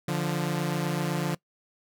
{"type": "tone pair together", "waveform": "sawtooth", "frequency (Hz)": [146.83, 174.78], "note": ["D3", "F3"], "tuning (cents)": [0, 2], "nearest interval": "minor third", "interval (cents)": 302, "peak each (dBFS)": -25, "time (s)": [0.08, 1.35], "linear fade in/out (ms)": 5, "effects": ["noise-tail reverb RT60 0.1 s tail -22 dB re dry"]}